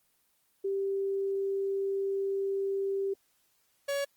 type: tone pair in turn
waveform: sine / 45% pulse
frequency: 392 / 562.1 Hz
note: G4 / C#5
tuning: 0 / +24 cents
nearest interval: tritone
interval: 624 cents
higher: second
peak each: -28 / -29 dBFS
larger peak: first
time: 0.64-3.14 / 3.88-4.05 s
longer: first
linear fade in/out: 10 ms
effects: white hiss -71 dBFS RMS until 4.16 s + Opus 24 kbps